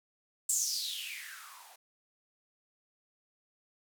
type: noise with band-pass filter sweep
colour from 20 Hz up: violet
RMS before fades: -37 dBFS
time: 0.49-1.76 s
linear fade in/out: 5 ms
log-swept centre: 8000 to 690 Hz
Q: 7.5
effects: none